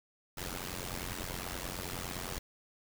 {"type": "noise with amplitude modulation", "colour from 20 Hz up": "pink", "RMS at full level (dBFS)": -36, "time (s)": [0.37, 2.39], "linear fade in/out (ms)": 10, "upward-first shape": "sine", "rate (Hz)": 89.7, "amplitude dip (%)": 90, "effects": []}